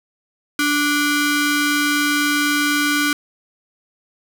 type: ring-modulated tone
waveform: sawtooth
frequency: 880 Hz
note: A5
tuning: in tune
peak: -9 dBFS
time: 0.59-3.13 s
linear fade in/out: 2 ms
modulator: 588 Hz
effects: none